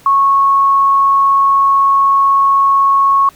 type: tone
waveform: sine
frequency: 1101 Hz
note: C#6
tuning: 12 cents flat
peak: -7 dBFS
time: 0.06-3.29 s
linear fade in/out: 2 ms
effects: pink hiss -44 dBFS RMS until 3.35 s